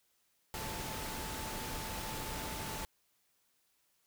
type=tone in noise; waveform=sine; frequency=880 Hz; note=A5; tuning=in tune; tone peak=-47 dBFS; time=0.54-2.85 s; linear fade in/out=0 ms; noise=pink; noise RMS=-41 dBFS; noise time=0.54-2.85 s; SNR=-9 dB; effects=white hiss -75 dBFS RMS until 4.06 s